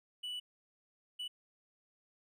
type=tone bursts at uneven times; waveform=triangle; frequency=2960 Hz; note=F#7; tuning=in tune; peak=-37 dBFS; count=2; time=0.23-0.4 / 1.19-1.28 s; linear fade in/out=10 ms; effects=none